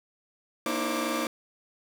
sawtooth tone cluster, 235.8 / 301.7 / 326.1 / 537 / 1173 Hz, A#3 / D4 / E4 / C5 / D6, +20 / +47 / -19 / +45 / -2 cents, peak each -30 dBFS, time 0.66-1.27 s, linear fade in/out 2 ms, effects none

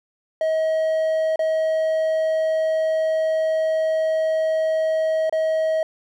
triangle tone with dropouts, 636 Hz, D#5, 38 cents sharp, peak -16 dBFS, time 0.41-5.83 s, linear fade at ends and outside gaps 2 ms, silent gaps 1.359-1.392 / 5.296-5.325 s, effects none

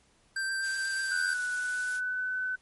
square tone with vibrato, 1568 Hz, G6, in tune, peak -30 dBFS, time 0.36-1.34 s, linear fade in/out 5 ms, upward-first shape sine, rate 8.1 Hz, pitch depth 10 cents each way
blue noise, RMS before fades -40 dBFS, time 0.61-2.01 s, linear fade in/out 50 ms
sine tone with pitch glide, 1482 to 1509.6 Hz, F#6 to F#6, +2 to +34 cents, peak -29 dBFS, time 1.11-2.56 s, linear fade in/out 10 ms, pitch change +32 cents, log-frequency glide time 1.5-2.36 s
effects pink hiss -65 dBFS RMS until 2.61 s + MP3 48 kbps

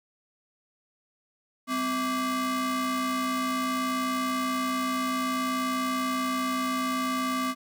45% pulse ring-modulated tone, 453.8 Hz, A#4, 47 cents flat, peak -23 dBFS, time 1.67-7.55 s, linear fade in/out 50 ms, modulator 711 Hz, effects none

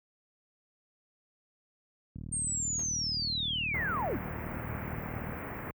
click train, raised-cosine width 5 ms, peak -28 dBFS, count 123, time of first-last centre 2.16-5.321 s, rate 38.6 Hz
sine linear sweep, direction down, 8760 to 164.81 Hz, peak -30 dBFS, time 2.32-4.18 s, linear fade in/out 10 ms
brown noise with exponential decay, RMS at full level -32 dBFS, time 2.79-2.91 s, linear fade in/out 1 ms, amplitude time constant 26 ms
pink band-stop noise, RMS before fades -39 dBFS, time 3.74-5.71 s, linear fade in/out 2 ms, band 2300 to 16000 Hz, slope 48 dB/octave
effects high-pass 60 Hz 12 dB/octave

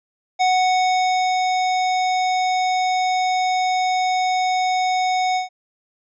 square tone with ADSR envelope, 740 Hz, F#5, in tune, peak -15 dBFS, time 0.39-5.49 s, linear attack 23 ms, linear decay 950 ms, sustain -3 dB, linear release 130 ms, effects resampled to 16000 Hz

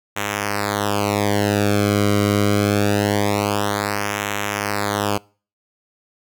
sawtooth tone with flanger, 102.6 Hz, G#2, 21 cents flat, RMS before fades -20 dBFS, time 0.16-5.18 s, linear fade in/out 10 ms, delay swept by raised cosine 0.21 to 1.16 ms, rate 0.24 Hz, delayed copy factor -1, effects noise-tail reverb RT60 0.4 s tail -25 dB re dry

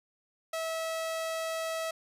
sawtooth tone, 649 Hz, E5, 27 cents flat, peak -28 dBFS, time 0.53-1.91 s, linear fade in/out 5 ms, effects resampled to 32000 Hz

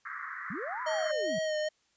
pink band-pass noise, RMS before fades -40 dBFS, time 0.05-1.12 s, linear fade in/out 10 ms, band 1100 to 2000 Hz, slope 96 dB/octave
sine linear two-way sweep, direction up then down, 152.8 to 1030 to 152.8 Hz, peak -36 dBFS, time 0.5-1.39 s, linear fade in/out 5 ms, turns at 0.82 s
square tone with vibrato, 622.3 Hz, D#5, in tune, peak -30 dBFS, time 0.86-1.69 s, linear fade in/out 10 ms, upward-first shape sine, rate 2.4 Hz, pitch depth 36 cents each way
effects white hiss -71 dBFS RMS until 1.96 s + resampled to 16000 Hz

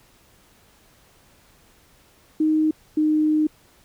sine tone pair in turn, 311.1 / 307.3 Hz, D#4 / D#4, 0 / -21 cents, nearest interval unison, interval 21 cents, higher first, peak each -16 dBFS, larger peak neither, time 2.4-2.71 / 2.97-3.47 s, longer second, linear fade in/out 5 ms, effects pink hiss -56 dBFS RMS until 3.84 s

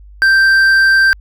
sine tone with hard clipping, 1568 Hz, G6, in tune, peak -8 dBFS, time 0.22-1.13 s, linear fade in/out 0 ms, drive 5 dB, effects added 50 Hz sine -35 dBFS peak until 1.2 s

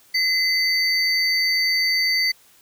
triangle tone pair together, 2042 / 4584 Hz, C7 / D8, -43 / -43 cents, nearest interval octave + major second, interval 1400 cents, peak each -19 dBFS, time 0.14-2.32 s, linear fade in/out 10 ms, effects white hiss -54 dBFS RMS until 2.61 s

